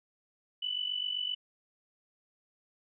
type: tone with amplitude modulation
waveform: sine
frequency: 2981 Hz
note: F#7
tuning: 12 cents sharp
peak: -28 dBFS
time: 0.62-1.35 s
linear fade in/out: 10 ms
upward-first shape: sine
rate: 47.7 Hz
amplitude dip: 75%
effects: none